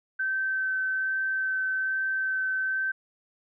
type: tone with vibrato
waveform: sine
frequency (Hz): 1541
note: G6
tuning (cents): -30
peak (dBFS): -25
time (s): 0.19-2.92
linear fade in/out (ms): 10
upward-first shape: sine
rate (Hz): 1.2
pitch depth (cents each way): 10
effects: none